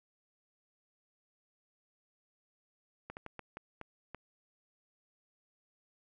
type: slowing click train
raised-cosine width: 0.5 ms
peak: -28 dBFS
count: 7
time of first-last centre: 3.1-4.147 s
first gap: 69 ms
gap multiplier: 1.37
effects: none